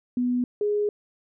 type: tone pair in turn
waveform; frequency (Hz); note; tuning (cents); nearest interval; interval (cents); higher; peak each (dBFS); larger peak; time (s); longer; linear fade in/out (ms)
sine; 246.9 / 415.2; B3 / G#4; 0 / 0; major sixth; 900; second; -21; neither; 0.17-0.44 / 0.61-0.89; second; 2
effects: none